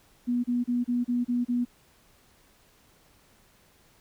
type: tone bursts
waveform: sine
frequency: 243.2 Hz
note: B3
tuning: 26 cents flat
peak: -23 dBFS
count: 7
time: 0.27-1.652 s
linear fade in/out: 20 ms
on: 170 ms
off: 32 ms
effects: pink hiss -61 dBFS RMS until 4 s